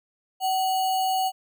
sine tone with sample-and-hold, 756 Hz, F#5, 37 cents sharp, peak -21 dBFS, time 0.4-1.32 s, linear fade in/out 50 ms, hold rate 3675 Hz, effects none

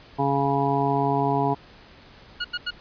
harmonic tone, 139.3 Hz, C#3, 9 cents sharp, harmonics 1 / 2 / 3 / 5 / 6 / 7, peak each -27 / -27 / -27 / -27 / -27 / -27 dBFS, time 0.18-1.55 s, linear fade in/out 20 ms
20% pulse tone bursts, 1443 Hz, F#6, 44 cents flat, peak -20 dBFS, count 3, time 2.4-2.708 s, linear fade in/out 10 ms, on 46 ms, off 85 ms
effects pink hiss -49 dBFS RMS until 2.8 s + resampled to 11025 Hz

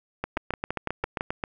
two click trains, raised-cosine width 0.5 ms, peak -12 / -13 dBFS, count 6 / 10, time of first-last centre 0.37-1.209 / 0.24-1.438 s, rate 5.96 / 7.51 Hz, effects none

